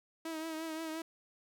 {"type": "tone with vibrato", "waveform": "sawtooth", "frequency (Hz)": 320.4, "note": "E4", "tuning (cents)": -49, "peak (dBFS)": -34, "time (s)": [0.25, 1.02], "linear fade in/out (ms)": 5, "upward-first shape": "triangle", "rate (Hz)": 5.7, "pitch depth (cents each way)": 48, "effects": []}